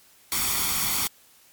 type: noise with comb filter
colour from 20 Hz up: white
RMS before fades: -25 dBFS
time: 0.32-1.07 s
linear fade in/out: 0 ms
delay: 0.89 ms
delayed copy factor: +0.65
effects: white hiss -56 dBFS RMS until 1.52 s + MP3 96 kbps